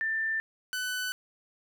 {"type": "tone pair in turn", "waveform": ["sine", "sawtooth"], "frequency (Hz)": [1782, 1499.6], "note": ["A6", "F#6"], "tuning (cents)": [22, 23], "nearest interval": "minor third", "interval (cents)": 299, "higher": "first", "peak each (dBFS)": -27, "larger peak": "neither", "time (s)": [[0.01, 0.4], [0.73, 1.12]], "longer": "neither", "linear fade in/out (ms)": 0, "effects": []}